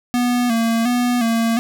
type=tone with vibrato; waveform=square; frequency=236.4 Hz; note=A#3; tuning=24 cents sharp; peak=-16 dBFS; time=0.14-1.59 s; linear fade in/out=0 ms; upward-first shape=square; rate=1.4 Hz; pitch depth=59 cents each way; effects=none